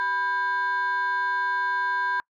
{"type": "tone pair together", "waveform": "sine", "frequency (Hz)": [989, 1596.9], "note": ["B5", "G6"], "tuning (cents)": [2, 32], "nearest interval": "minor sixth", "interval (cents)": 830, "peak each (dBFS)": -24, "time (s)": [0, 2.2], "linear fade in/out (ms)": 0, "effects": ["noise-tail reverb RT60 0.1 s tail -26 dB re dry", "tanh soft clip ceiling -19 dBFS"]}